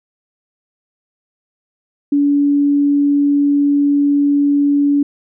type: tone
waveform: sine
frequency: 286 Hz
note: D4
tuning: 46 cents flat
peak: -10 dBFS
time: 2.12-5.03 s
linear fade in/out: 5 ms
effects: none